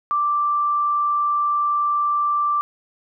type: tone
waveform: sine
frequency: 1174.7 Hz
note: D6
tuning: in tune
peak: -17 dBFS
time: 0.11-2.61 s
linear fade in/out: 0 ms
effects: none